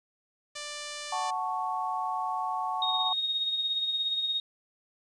5% pulse tone, 590 Hz, D5, 8 cents sharp, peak -25 dBFS, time 0.55-1.31 s, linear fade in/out 10 ms
sine chord, F# minor, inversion none, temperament equal, 740 / 880 / 1108.7 Hz, F#5 / A5 / C#6, 0 / 0 / 0 cents, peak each -33 dBFS, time 1.12-3.13 s, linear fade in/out 5 ms
sine tone with tremolo, 3729 Hz, A#7, in tune, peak -25 dBFS, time 2.82-4.4 s, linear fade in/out 2 ms, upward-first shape sine, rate 17 Hz, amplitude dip 45%
effects resampled to 24000 Hz + 10-bit

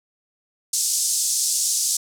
white band-pass noise, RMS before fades -22 dBFS, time 0.73-1.97 s, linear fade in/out 5 ms, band 5300 to 9000 Hz, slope 24 dB/octave, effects none

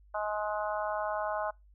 harmonic tone, 210.6 Hz, G#3, 24 cents sharp, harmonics 3 / 4 / 5 / 6 / 7, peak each -34 / -36 / -38 / -40 / -41 dBFS, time 0.14-1.51 s, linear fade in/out 10 ms, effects noise-tail reverb RT60 0.2 s tail -24 dB re dry + added 50 Hz sine -56 dBFS peak until 1.74 s

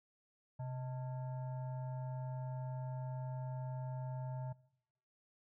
sine tone with frequency modulation, 130 Hz, C3, 11 cents flat, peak -39 dBFS, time 0.59-4.53 s, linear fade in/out 10 ms, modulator 759 Hz, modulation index 0.45, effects noise-tail reverb RT60 0.8 s tail -22 dB re dry

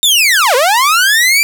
sawtooth linear two-way sweep, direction down then up, 3700 to 470 to 2383 Hz, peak -4 dBFS, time 0.03-1.43 s, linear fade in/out 0 ms, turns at 0.55 s, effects none

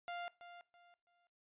sawtooth tone with echo, 698.5 Hz, F5, in tune, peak -38 dBFS, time 0.08-0.28 s, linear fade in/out 0 ms, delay 330 ms, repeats 3, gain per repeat -11 dB, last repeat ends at 1.27 s, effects noise-tail reverb RT60 0.3 s tail -20 dB re dry + resampled to 8000 Hz

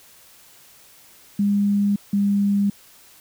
sine tone pair in turn, 202.6 / 201.3 Hz, G#3 / G3, -43 / +46 cents, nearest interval unison, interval 11 cents, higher first, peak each -16 dBFS, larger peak neither, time 1.39-1.96 / 2.13-2.7 s, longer neither, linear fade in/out 5 ms, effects white hiss -50 dBFS RMS until 3.2 s

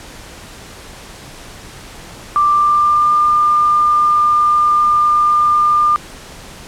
sine tone with pitch glide, 1180 to 1201.3 Hz, D6 to D6, +8 to +39 cents, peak -9 dBFS, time 2.36-5.96 s, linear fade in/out 0 ms, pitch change +31 cents, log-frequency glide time 2.48-3.13 s, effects pink hiss -35 dBFS RMS until 6.67 s + low-pass 10000 Hz 12 dB/octave

